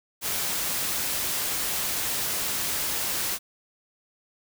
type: noise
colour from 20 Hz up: white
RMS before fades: -28 dBFS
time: 0.21-3.39 s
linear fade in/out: 50 ms
effects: none